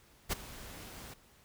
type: noise with ADSR envelope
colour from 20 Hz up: pink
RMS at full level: -30 dBFS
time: 0.29-1.14 s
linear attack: 35 ms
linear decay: 13 ms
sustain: -18 dB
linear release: 7 ms
effects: pink hiss -63 dBFS RMS until 1.44 s